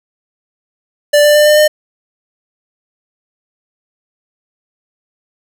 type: tone with pitch steps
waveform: square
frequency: 587.3 / 592.1 / 596.9 / 601.7 / 606.6 Hz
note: D5 / D5 / D5 / D5 / D#5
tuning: 0 / +14 / +28 / +42 / -44 cents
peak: -6 dBFS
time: 1.13-1.68 s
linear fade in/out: 10 ms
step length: 110 ms
effects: none